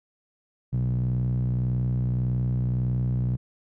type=tone with band-pass filter; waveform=sawtooth; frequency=61.74 Hz; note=B1; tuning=in tune; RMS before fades=-25 dBFS; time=0.72-3.37 s; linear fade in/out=20 ms; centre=140 Hz; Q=6.1; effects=none